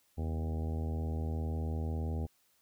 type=harmonic tone with a mistuned harmonic; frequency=79.7 Hz; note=D#2; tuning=42 cents sharp; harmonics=1 / 2 / 3 / 4 / 5 / 6 / 7 / 8 / 9 / 10; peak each=-33 / -42 / -42 / -49 / -48 / -49 / -54 / -55 / -56 / -52 dBFS; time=0.17-2.27 s; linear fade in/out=20 ms; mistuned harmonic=1; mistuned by=+39 cents; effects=white hiss -71 dBFS RMS until 2.61 s